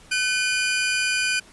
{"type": "tone pair together", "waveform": "sawtooth", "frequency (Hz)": [1515.3, 2432], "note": ["F#6", "D#7"], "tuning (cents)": [41, -40], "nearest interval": "minor sixth", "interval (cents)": 819, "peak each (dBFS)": -20, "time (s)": [0.11, 1.4], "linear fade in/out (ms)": 10, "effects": ["pink hiss -50 dBFS RMS until 1.52 s", "resampled to 24000 Hz"]}